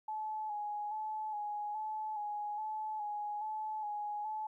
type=tone with vibrato; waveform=sine; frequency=848 Hz; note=G#5; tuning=36 cents sharp; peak=-36 dBFS; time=0.08-4.47 s; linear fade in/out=5 ms; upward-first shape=square; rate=1.2 Hz; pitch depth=30 cents each way; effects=13-bit